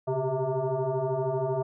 sine tone with frequency modulation, 124.6 Hz, B2, 16 cents sharp, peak -25 dBFS, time 0.07-1.63 s, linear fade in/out 10 ms, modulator 262 Hz, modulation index 2.7, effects none

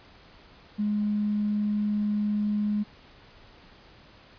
triangle tone with tanh clipping, 208.6 Hz, G#3, 8 cents sharp, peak -23 dBFS, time 0.78-2.84 s, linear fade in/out 20 ms, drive 2 dB, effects pink hiss -53 dBFS RMS until 4.38 s + resampled to 11025 Hz

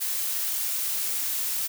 blue noise, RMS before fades -28 dBFS, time 0-1.68 s, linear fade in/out 20 ms, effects none

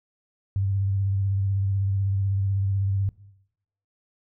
sine tone with vibrato, 98 Hz, G2, in tune, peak -21 dBFS, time 0.56-3.09 s, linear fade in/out 0 ms, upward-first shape sine, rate 16 Hz, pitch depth 30 cents each way, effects noise-tail reverb RT60 0.8 s tail -19 dB re dry

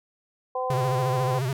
harmonic tone, 255.4 Hz, C4, 42 cents flat, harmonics 2 / 3 / 4, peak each -28 / -30 / -31 dBFS, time 0.55-1.39 s, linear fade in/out 5 ms
square tone with vibrato, 130.81 Hz, C3, in tune, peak -25 dBFS, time 0.7-1.53 s, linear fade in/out 2 ms, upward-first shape sine, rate 14 Hz, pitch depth 110 cents each way
effects none

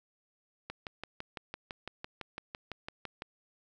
click train, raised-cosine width 0.3 ms, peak -23 dBFS, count 16, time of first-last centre 0.7-3.221 s, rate 5.95 Hz, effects none

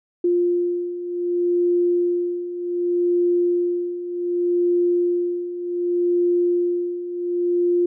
sine beating tone pair, 350.4 / 351.06 Hz, F4 / F4, +6 / +9 cents, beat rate 0.66 Hz, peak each -24 / -19 dBFS, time 0.24-7.86 s, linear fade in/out 5 ms, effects none

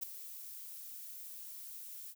violet noise with ADSR envelope, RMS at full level -35 dBFS, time 0.01-2.15 s, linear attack 22 ms, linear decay 5 ms, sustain -13 dB, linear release 51 ms, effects none

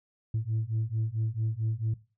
sine beating tone pair, 108.7 / 113.2 Hz, A2 / A2, -21 / +50 cents, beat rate 4.5 Hz, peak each -29 dBFS, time 0.34-1.94 s, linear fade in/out 5 ms, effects noise-tail reverb RT60 0.3 s tail -18 dB re dry + tanh soft clip ceiling -23 dBFS

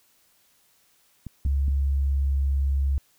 clicks, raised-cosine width 5 ms, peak -23 dBFS, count 3, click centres 1.267 / 1.464 / 1.682 s
sine tone with pitch glide, 69.3 to 68.74 Hz, C#2 to C#2, 0 to -14 cents, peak -20 dBFS, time 1.45-2.98 s, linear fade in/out 0 ms, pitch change -14 cents, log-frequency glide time 1.61-2.39 s
effects white hiss -63 dBFS RMS until 3.18 s

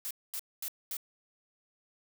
blue noise bursts, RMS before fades -37 dBFS, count 4, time 0.05-0.968 s, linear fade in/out 0 ms, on 57 ms, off 230 ms, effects none

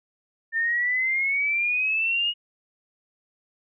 sine exponential sweep, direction up, 1793 to 2890 Hz, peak -21 dBFS, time 0.52-2.34 s, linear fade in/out 50 ms, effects none

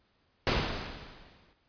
pink noise with exponential decay, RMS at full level -25 dBFS, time 0.47-1.53 s, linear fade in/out 0 ms, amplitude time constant 230 ms, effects pink hiss -71 dBFS RMS until 1.68 s + resampled to 11025 Hz

